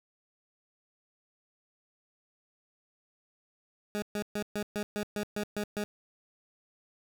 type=tone bursts; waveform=20% pulse; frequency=207.7 Hz; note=G#3; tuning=in tune; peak=-26 dBFS; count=10; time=3.95-5.84 s; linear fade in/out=0 ms; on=72 ms; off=130 ms; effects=none